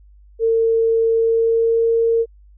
sine tone with pitch glide, 453.6 to 458.3 Hz, A#4 to A#4, -47 to -29 cents, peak -13 dBFS, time 0.39-2.26 s, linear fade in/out 50 ms, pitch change +18 cents, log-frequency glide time 1.11-1.88 s, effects added 50 Hz sine -44 dBFS peak until 2.57 s

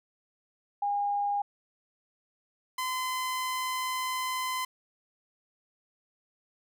sine / sawtooth tone pair in turn, 813 / 1024.3 Hz, G#5 / C6, -37 / -37 cents, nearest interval major third, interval 400 cents, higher second, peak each -26 dBFS, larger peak neither, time 0.82-1.42 / 2.78-4.65 s, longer second, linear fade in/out 5 ms, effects none

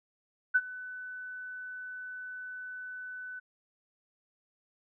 sine tone with ADSR envelope, 1500 Hz, F#6, 23 cents sharp, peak -19 dBFS, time 0.54-3.4 s, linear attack 17 ms, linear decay 46 ms, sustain -20 dB, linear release 15 ms, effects none

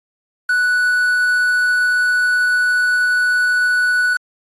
triangle tone with quantisation, 1480 Hz, F#6, in tune, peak -11 dBFS, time 0.49-4.17 s, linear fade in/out 5 ms, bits 6, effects AAC 32 kbps

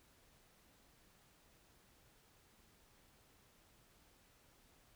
silence, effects pink hiss -69 dBFS RMS until 4.95 s

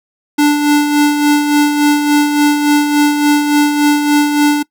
square tone with tremolo, 293.7 Hz, D4, in tune, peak -7 dBFS, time 0.38-4.63 s, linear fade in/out 10 ms, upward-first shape sine, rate 3.5 Hz, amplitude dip 50%, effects noise-tail reverb RT60 0.1 s tail -22 dB re dry

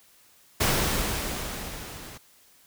pink noise with level ramp, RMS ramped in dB -22 to -43 dBFS, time 0.6-2.18 s, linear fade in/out 10 ms, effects white hiss -58 dBFS RMS until 2.66 s

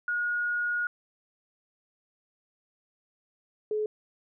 sine tone pair in turn, 1442 / 426.6 Hz, F#6 / G#4, -45 / +46 cents, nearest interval octave + major sixth, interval 2109 cents, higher first, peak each -26 dBFS, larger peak neither, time 0.08-0.87 / 3.71-3.86 s, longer first, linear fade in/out 2 ms, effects none

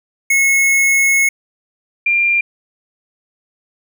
square / sine tone pair in turn, 2182 / 2389 Hz, C#7 / D7, -28 / +29 cents, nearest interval major second, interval 157 cents, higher second, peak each -11 / -11 dBFS, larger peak neither, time 0.3-1.29 / 2.06-2.41 s, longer first, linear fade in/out 5 ms, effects none

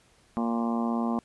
harmonic tone, 116.54 Hz, A#2, in tune, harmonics 2 / 3 / 4 / 5 / 6 / 7 / 8 / 9 / 10, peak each -26 / -37 / -40 / -40 / -37 / -38 / -42 / -37 / -44 dBFS, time 0.37-1.19 s, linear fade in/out 0 ms, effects pink hiss -62 dBFS RMS until 1.24 s + resampled to 24000 Hz

